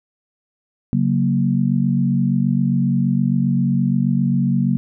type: chord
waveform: sine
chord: F# major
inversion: second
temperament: equal with one note detuned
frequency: 138.19 / 185 / 233.1 Hz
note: C#3 / F#3 / A#3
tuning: -5 / 0 / 0 cents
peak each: -19 dBFS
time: 0.93-4.77 s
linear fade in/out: 0 ms
effects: none